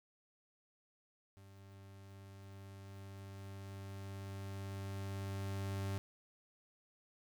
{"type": "tone with level ramp", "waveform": "40% pulse", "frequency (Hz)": 98, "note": "G2", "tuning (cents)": 0, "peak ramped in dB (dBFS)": [-55, -36], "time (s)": [1.37, 5.98], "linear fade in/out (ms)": 0, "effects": ["12-bit"]}